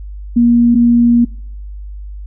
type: tone pair in turn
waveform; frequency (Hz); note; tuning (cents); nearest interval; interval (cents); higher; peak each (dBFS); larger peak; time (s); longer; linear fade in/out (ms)
sine; 237.2 / 237.2; A#3 / A#3; +30 / +30; unison; 0; neither; -6; neither; 0.36-0.75 / 0.75-1.25; second; 10
effects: noise-tail reverb RT60 0.7 s tail -25 dB re dry + added 50 Hz sine -25 dBFS peak until 2.26 s